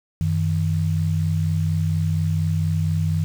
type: tone pair together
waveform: sine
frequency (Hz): 94.2 / 158.42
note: F#2 / D#3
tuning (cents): +32 / +32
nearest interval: major sixth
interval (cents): 900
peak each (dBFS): -21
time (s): 0.21-3.24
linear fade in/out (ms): 0
effects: 7-bit